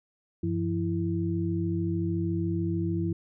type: tone cluster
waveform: sine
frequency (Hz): 96.9 / 170.5 / 331.5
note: G2 / F3 / E4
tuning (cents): -20 / -41 / +10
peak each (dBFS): -30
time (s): 0.43-3.13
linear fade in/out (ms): 5
effects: none

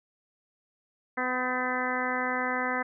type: harmonic tone with a mistuned harmonic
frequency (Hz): 252.4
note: B3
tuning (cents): +38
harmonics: 1 / 2 / 3 / 4 / 5 / 6 / 7 / 8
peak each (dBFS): -35 / -35 / -35 / -35 / -35 / -35 / -35 / -35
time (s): 1.17-2.83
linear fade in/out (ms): 10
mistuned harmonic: 6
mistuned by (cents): +36
effects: none

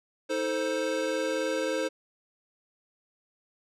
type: chord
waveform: square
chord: A diminished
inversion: second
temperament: equal with one note detuned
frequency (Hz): 317.7 / 440 / 523.3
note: Eb4 / A4 / C5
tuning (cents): +36 / 0 / 0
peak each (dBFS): -34 / -34 / -30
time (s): 0.29-1.89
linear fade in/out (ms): 20
effects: low-pass 8000 Hz 12 dB/octave

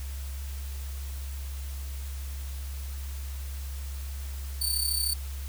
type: tone with amplitude modulation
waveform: 15% pulse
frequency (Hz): 4537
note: C#8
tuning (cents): +39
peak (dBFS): -17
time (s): 4.61-5.14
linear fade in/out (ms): 10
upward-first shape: sine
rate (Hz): 33.3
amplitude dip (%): 60
effects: added 68 Hz sine -33 dBFS peak until 5.48 s + white hiss -47 dBFS RMS until 5.48 s

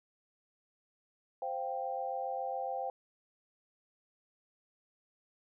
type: chord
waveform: sine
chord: C suspended fourth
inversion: none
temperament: just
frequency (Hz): 523.3 / 697.7 / 784.9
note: C5 / F5 / G5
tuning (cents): 0 / -2 / +2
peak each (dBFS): -39 / -40 / -37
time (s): 1.42-2.9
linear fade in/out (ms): 2
effects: none

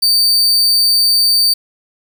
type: tone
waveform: 40% pulse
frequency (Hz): 4600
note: D8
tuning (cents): -37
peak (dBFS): -8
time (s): 0.02-1.54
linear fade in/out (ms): 10
effects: 7-bit

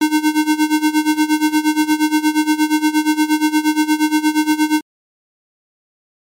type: tone with tremolo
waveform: square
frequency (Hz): 306.4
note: D#4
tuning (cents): -27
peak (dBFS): -10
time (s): 0.01-4.81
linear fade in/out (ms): 5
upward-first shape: sine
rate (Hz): 8.5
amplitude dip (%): 85
effects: MP3 64 kbps

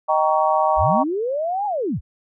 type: chord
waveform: sine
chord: Eb dominant seventh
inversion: none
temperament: just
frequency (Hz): 622.3 / 777.8 / 933.4 / 1120.1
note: Eb5 / G5 / Bb5 / Db6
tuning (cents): 0 / -14 / +2 / +18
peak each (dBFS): -20 / -20 / -21 / -22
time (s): 0.08-1.04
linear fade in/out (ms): 20
type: linear two-way sweep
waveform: sine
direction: up then down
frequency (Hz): 35.79 to 846 to 35.79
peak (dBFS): -20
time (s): 0.76-2.01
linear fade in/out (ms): 50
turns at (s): 1.66
effects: none

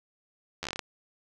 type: slowing click train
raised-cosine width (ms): 0.2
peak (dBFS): -16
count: 9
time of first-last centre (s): 0.63-0.793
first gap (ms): 11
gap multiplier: 1.17
effects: none

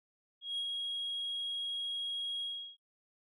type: tone with ADSR envelope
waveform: sine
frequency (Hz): 3291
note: G#7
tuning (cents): -16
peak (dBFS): -30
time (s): 0.41-2.77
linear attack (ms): 170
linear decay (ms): 58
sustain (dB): -3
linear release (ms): 350
effects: noise-tail reverb RT60 0.1 s tail -20 dB re dry + tanh soft clip ceiling -32 dBFS

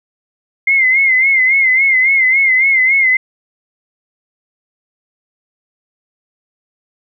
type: tone with vibrato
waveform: sine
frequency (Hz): 2104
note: C7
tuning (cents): +9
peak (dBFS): -8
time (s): 0.67-3.17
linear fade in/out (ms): 5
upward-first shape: sine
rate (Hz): 3.6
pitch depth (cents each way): 75
effects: none

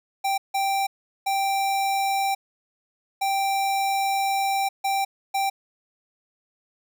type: tone bursts at uneven times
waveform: square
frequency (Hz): 784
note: G5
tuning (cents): 0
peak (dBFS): -22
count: 6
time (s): 0.24-0.38 / 0.54-0.87 / 1.26-2.35 / 3.21-4.69 / 4.84-5.05 / 5.34-5.5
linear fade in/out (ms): 10
effects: none

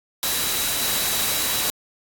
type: tone in noise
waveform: sine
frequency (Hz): 3910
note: B7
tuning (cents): -18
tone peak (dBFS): -30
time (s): 0.23-1.7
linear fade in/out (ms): 0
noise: white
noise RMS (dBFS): -23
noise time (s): 0.23-1.7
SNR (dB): -10
effects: AAC 64 kbps

